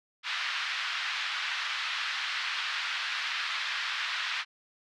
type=band-pass noise; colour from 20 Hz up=pink; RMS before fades=-33 dBFS; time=0.23-4.45 s; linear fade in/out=50 ms; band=1300 to 4200 Hz; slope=24 dB/octave; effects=none